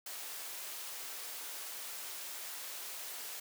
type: high-pass noise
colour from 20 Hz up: white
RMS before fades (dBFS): -44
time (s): 0.06-3.4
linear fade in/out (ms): 5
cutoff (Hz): 430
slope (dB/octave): 12
effects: none